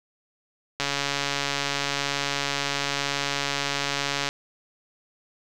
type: click train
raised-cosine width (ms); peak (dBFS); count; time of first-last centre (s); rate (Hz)
0.2; -8; 493; 0.8-4.289; 141
effects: none